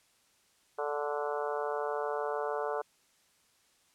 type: harmonic tone with a mistuned harmonic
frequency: 146.6 Hz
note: D3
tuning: 3 cents flat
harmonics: 3 / 4 / 5 / 6 / 7 / 8 / 9 / 10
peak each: -35 / -37 / -39 / -41 / -42 / -43 / -44 / -45 dBFS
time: 0.78-2.82 s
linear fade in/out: 10 ms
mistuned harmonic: 8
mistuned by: -19 cents
effects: white hiss -68 dBFS RMS until 3.94 s + low-pass 10000 Hz 12 dB/octave